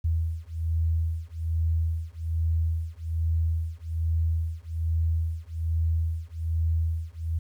sine beating tone pair, 81 / 82.2 Hz, E2 / E2, -30 / -4 cents, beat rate 1.2 Hz, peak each -27 dBFS, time 0.04-7.39 s, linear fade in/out 10 ms, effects 10-bit

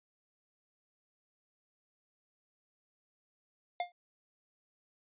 square tone with exponential decay, 707 Hz, F5, 21 cents sharp, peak -29 dBFS, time 3.8-3.92 s, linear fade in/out 2 ms, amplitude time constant 26 ms, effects resampled to 8000 Hz

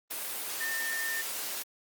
sine tone in noise, 1808 Hz, A6, 47 cents sharp, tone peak -32 dBFS, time 0.6-1.22 s, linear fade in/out 10 ms, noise white, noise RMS -36 dBFS, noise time 0.1-1.63 s, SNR +1 dB, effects high-pass 300 Hz 12 dB/octave + Opus 24 kbps

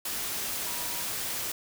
sine tone in noise, 964 Hz, B5, 42 cents flat, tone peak -44 dBFS, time 0.66-1.04 s, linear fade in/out 5 ms, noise white, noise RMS -33 dBFS, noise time 0.05-1.52 s, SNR -14 dB, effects none

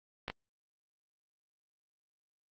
clicks, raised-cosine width 0.3 ms, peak -20 dBFS, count 2, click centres 0.281 / 0.3 s, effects Opus 24 kbps

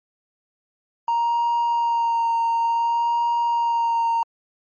triangle tone with vibrato, 932.3 Hz, A#5, in tune, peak -15 dBFS, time 1.08-4.23 s, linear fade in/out 2 ms, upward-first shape sine, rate 0.56 Hz, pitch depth 17 cents each way, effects tanh soft clip ceiling -13 dBFS + MP3 32 kbps

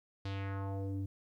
square tone with low-pass filter sweep, 98 Hz, G2, in tune, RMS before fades -38 dBFS, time 0.25-1.06 s, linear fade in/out 5 ms, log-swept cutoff 4400 to 220 Hz, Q 2.1, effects 12-bit

